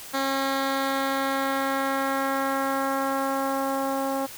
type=tone with low-pass filter sweep; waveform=10% pulse; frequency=271.1 Hz; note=C#4; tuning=38 cents flat; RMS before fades=-26 dBFS; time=0.13-4.27 s; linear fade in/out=20 ms; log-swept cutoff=5200 to 810 Hz; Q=1; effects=white hiss -41 dBFS RMS until 4.37 s